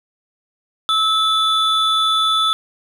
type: tone pair together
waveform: triangle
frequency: 1302 / 3476 Hz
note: E6 / A7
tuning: -22 / -22 cents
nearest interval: octave + perfect fourth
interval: 1700 cents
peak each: -15 dBFS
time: 0.89-2.53 s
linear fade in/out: 0 ms
effects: none